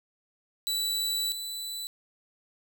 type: tone pair in turn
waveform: sawtooth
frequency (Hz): 3951 / 3978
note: B7 / B7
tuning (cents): 0 / +12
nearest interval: unison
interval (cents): 12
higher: second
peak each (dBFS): -24 / -31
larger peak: first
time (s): 0.67-1.32 / 1.32-1.87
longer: first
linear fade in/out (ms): 0
effects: none